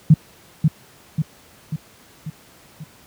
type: tone with echo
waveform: sine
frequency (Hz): 155.56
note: D#3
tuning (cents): 0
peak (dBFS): -5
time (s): 0.1-0.14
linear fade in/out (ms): 5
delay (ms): 540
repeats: 5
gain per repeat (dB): -5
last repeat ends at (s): 2.84
effects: pink hiss -49 dBFS RMS until 3.06 s + high-pass 80 Hz 12 dB/octave